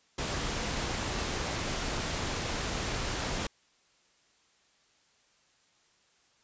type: noise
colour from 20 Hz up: pink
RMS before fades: -33 dBFS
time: 0.18-3.47 s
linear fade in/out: 5 ms
effects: white hiss -67 dBFS RMS until 6.43 s + resampled to 16000 Hz